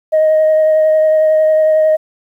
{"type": "tone with vibrato", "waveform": "sine", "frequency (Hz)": 625, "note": "D#5", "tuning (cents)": 8, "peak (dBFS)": -6, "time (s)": [0.12, 1.97], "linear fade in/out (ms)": 20, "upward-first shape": "triangle", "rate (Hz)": 11, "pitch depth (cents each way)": 14, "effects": ["tanh soft clip ceiling -5 dBFS", "8-bit"]}